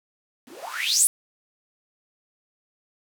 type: noise with band-pass filter sweep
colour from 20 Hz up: blue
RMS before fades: -24 dBFS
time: 0.47-1.07 s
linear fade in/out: 0 ms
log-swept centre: 230 to 11000 Hz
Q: 10
effects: none